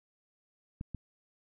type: clicks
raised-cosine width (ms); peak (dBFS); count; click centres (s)
5; -26; 2; 0.811 / 0.947
effects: none